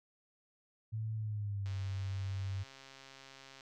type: tone with pitch glide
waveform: sine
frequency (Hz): 110 to 96.87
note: A2 to G2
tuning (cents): 0 to -20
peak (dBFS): -35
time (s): 0.92-2.64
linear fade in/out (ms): 20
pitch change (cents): -220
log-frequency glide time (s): 1.15-1.72
type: click train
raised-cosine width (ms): 0.2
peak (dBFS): -36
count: 264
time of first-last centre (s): 1.66-3.608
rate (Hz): 135
effects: none